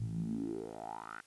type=tone with band-pass filter sweep; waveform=10% pulse; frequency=55 Hz; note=A1; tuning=in tune; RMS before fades=-40 dBFS; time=0-1.21 s; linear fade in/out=5 ms; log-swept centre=110 to 1600 Hz; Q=6.5; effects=white hiss -65 dBFS RMS until 1.26 s + resampled to 24000 Hz